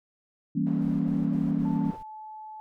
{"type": "chord", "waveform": "sine", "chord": "E diminished seventh", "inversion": "none", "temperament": "equal", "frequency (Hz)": [164.81, 196, 233.1, 277.2], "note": ["E3", "G3", "Bb3", "Db4"], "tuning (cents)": [0, 0, 0, 0], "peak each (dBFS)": -29, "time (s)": [0.55, 1.91], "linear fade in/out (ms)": 10}
{"type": "band-pass noise", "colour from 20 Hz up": "white", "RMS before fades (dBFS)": -46, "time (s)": [0.66, 1.97], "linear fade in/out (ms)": 10, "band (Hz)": [130, 600], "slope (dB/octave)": 12}
{"type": "noise bursts", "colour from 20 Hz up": "brown", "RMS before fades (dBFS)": -48, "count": 5, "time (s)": [0.81, 2.032], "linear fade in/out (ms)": 10, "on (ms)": 190, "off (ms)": 68}
{"type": "tone with pitch glide", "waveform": "sine", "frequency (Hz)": [880, 864.4], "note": ["A5", "A5"], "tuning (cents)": [0, -31], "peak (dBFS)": -39, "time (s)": [1.65, 2.6], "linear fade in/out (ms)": 0, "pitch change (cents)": -31, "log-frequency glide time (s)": [1.97, 2.07]}
{"effects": []}